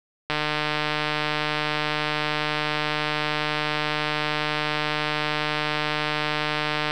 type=click train; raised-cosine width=0.3 ms; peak=-8 dBFS; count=999; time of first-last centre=0.3-6.909 s; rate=151 Hz; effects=none